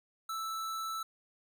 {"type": "tone", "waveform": "square", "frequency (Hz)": 1318.5, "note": "E6", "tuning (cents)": 0, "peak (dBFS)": -36, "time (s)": [0.29, 1.03], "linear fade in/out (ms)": 5, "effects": []}